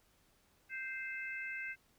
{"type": "harmonic tone", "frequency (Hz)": 522, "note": "C5", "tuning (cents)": -4, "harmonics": [3, 4, 5], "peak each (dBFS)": [-43, -43, -46], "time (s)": [0.69, 1.76], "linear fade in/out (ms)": 50, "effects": ["pink hiss -71 dBFS RMS until 1.98 s"]}